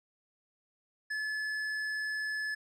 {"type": "tone with tanh clipping", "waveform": "triangle", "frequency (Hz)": 1722, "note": "A6", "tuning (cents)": -38, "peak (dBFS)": -34, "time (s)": [1.1, 2.55], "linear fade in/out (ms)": 10, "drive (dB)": 13, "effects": []}